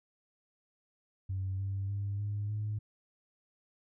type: tone with pitch steps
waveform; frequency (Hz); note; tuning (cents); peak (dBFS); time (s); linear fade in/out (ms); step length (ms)
sine; 95.2 / 97.76 / 100.4 / 103.1 / 105.88; F#2 / G2 / G2 / G#2 / G#2; +50 / -4 / +42 / -12 / +34; -31; 1.29-2.79; 10; 300
effects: tanh soft clip ceiling -28 dBFS